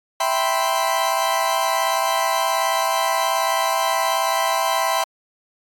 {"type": "chord", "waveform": "40% pulse", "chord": "C major seventh", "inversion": "first", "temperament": "equal", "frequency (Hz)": [659.3, 784, 987.8, 1046.5], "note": ["E5", "G5", "B5", "C6"], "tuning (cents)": [0, 0, 0, 0], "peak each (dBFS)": -23, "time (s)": [0.2, 5.04], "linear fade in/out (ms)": 5, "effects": ["AAC 64 kbps"]}